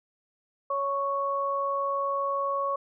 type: tone pair together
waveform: sine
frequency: 556.6 / 1108.7 Hz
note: C#5 / C#6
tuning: +7 / 0 cents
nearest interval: octave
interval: 1193 cents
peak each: -30 / -27 dBFS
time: 0.7-2.76 s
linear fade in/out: 5 ms
effects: none